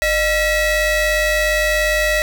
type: ring-modulated tone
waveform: 35% pulse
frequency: 659.3 Hz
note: E5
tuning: in tune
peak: -10 dBFS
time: 0.02-2.22 s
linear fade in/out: 0 ms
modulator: 1270 Hz
effects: none